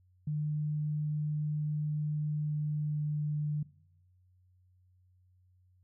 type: tone with pitch glide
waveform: sine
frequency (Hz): 150.6 to 149.39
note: D3 to D3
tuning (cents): +44 to +30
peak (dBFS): -30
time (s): 0.27-3.63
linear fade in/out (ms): 5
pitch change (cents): -14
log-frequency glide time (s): 2.27-3.3
effects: noise-tail reverb RT60 0.7 s tail -19 dB re dry + added 91 Hz sine -63 dBFS peak until 5.83 s